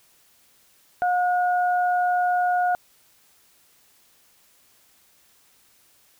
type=tone pair together; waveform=sine; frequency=718 / 1449 Hz; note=F5 / F#6; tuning=+48 / -37 cents; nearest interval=octave; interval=1215 cents; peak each=-19 / -28 dBFS; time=1.02-2.75 s; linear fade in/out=0 ms; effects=white hiss -59 dBFS RMS until 6.19 s